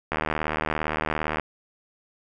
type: click train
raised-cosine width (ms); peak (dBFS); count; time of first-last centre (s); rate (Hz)
0.5; -10; 100; 0.12-1.397; 77.5
effects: none